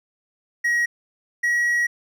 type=tone pair in turn; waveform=triangle; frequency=1900 / 1912.1 Hz; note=A#6 / A#6; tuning=+33 / +43 cents; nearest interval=unison; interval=10 cents; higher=second; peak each=-16 dBFS; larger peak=neither; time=0.64-0.86 / 1.43-1.87 s; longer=second; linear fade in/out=10 ms; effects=none